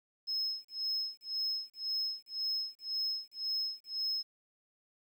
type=tone with tremolo; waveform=sine; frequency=5170 Hz; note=E8; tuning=34 cents flat; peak=-28 dBFS; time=0.27-4.23 s; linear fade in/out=20 ms; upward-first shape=sine; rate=1.9 Hz; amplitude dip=100%; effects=tanh soft clip ceiling -30 dBFS + 11-bit